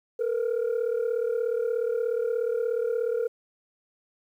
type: tone pair together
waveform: sine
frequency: 450 / 486.8 Hz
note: A4 / B4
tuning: +39 / -25 cents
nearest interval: minor second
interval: 136 cents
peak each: -25 dBFS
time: 0.19-3.28 s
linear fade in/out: 10 ms
effects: tanh soft clip ceiling -21 dBFS + 10-bit